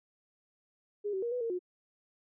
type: tone with pitch steps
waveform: sine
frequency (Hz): 412.1 / 381.7 / 472 / 494.5 / 460.1 / 360.6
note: G#4 / G4 / A#4 / B4 / A#4 / F#4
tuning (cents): -13 / -46 / +22 / +2 / -23 / -45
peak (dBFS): -31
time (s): 1.04-1.592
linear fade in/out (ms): 20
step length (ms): 92
effects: none